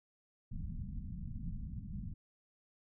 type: low-pass noise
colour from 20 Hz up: pink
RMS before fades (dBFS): -42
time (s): 0.51-2.14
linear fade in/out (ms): 5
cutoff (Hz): 220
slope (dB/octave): 48
effects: none